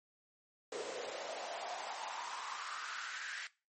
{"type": "noise with high-pass filter sweep", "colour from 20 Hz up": "pink", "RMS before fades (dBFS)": -43, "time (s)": [0.72, 3.47], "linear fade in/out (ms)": 2, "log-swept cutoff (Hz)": [430, 1800], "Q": 4.6, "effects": ["noise-tail reverb RT60 0.3 s tail -19 dB re dry", "MP3 32 kbps"]}